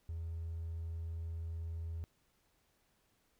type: tone with hard clipping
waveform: triangle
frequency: 82.41 Hz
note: E2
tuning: in tune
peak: -39 dBFS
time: 0.09-2.04 s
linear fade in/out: 0 ms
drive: 4 dB
effects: pink hiss -75 dBFS RMS until 3.39 s